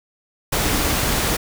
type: tone in noise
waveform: sine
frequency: 293.7 Hz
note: D4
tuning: in tune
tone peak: -29 dBFS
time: 0.65-0.94 s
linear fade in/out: 10 ms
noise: pink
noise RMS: -20 dBFS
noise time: 0.52-1.37 s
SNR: -12 dB
effects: none